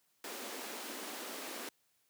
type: high-pass noise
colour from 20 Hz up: pink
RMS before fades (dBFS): -44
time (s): 0.24-1.69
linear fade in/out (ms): 2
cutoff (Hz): 230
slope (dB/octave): 48
effects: white hiss -75 dBFS RMS until 2.09 s + high-pass 60 Hz 12 dB/octave